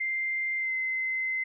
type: tone with pitch glide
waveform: sine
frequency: 2093 to 2059 Hz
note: C7 to C7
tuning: 0 to -28 cents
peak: -27 dBFS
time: 0-1.44 s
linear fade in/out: 10 ms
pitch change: -28 cents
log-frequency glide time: 0.57-0.74 s
effects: none